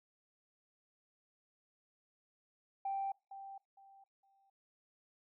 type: tone with echo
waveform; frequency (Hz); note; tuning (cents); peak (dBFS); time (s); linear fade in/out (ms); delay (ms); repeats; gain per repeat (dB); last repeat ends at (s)
sine; 784; G5; 0; -34; 2.85-3.12; 5; 460; 3; -12; 4.5
effects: noise-tail reverb RT60 0.3 s tail -25 dB re dry + tanh soft clip ceiling -30 dBFS